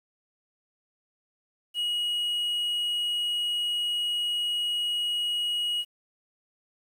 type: tone with quantisation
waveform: triangle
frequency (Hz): 2900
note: F#7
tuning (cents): -35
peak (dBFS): -24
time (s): 1.74-5.85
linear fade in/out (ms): 50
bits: 9
effects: none